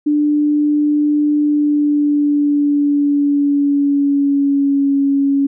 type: tone with pitch glide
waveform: sine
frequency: 296.3 to 278.1 Hz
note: D4 to C#4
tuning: +15 to +6 cents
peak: -11 dBFS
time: 0.06-5.47 s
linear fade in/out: 10 ms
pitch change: -109 cents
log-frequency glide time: 1.39-4.96 s
effects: none